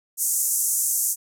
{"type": "band-pass noise", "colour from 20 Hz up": "pink", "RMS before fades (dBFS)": -23, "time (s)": [0.17, 1.16], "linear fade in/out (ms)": 50, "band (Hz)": [6500, 14000], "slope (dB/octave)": 48, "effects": []}